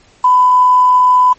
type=tone with quantisation; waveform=sine; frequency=1001 Hz; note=B5; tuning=23 cents sharp; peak=-5 dBFS; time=0.24-1.33 s; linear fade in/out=5 ms; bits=5; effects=pink hiss -48 dBFS RMS until 1.38 s + MP3 32 kbps